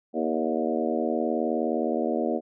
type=harmonic tone with a mistuned harmonic; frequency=79.3 Hz; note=D#2; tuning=33 cents sharp; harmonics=3 / 4 / 5 / 6 / 7 / 8 / 9; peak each=-29 / -30 / -31 / -32 / -32 / -33 / -34 dBFS; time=0.13-2.41 s; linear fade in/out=50 ms; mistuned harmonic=7; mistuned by=+29 cents; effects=none